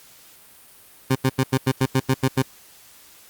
20% pulse tone bursts, 131.8 Hz, C3, 13 cents sharp, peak -11 dBFS, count 10, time 1.1-2.424 s, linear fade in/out 10 ms, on 55 ms, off 86 ms, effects white hiss -49 dBFS RMS until 3.29 s + Opus 48 kbps

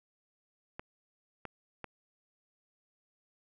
clicks, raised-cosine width 0.5 ms, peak -25 dBFS, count 3, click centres 0.795 / 1.453 / 1.843 s, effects none

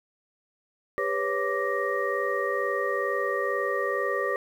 sine tone cluster, 400.2 / 496.8 / 559 / 1171 / 1871 Hz, G4 / B4 / C#5 / D6 / A#6, +36 / +10 / +14 / -5 / +6 cents, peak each -31 dBFS, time 0.98-4.36 s, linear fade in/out 0 ms, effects 9-bit

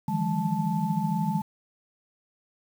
sine tone cluster, 152.6 / 165.9 / 181.5 / 208.2 / 875 Hz, D#3 / E3 / F#3 / G#3 / A5, -33 / +11 / -33 / +5 / -10 cents, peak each -32 / -29 / -32 / -29 / -31 dBFS, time 0.08-1.42 s, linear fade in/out 5 ms, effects 8-bit

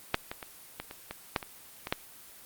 clicks, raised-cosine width 0.3 ms, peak -7 / -19 / -23 / -19 / -25 / -20 / -9 / -23 / -19 / -10 dBFS, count 10, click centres 0.144 / 0.315 / 0.428 / 0.8 / 0.911 / 1.11 / 1.362 / 1.428 / 1.871 / 1.925 s, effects white hiss -51 dBFS RMS until 2.45 s + Opus 24 kbps

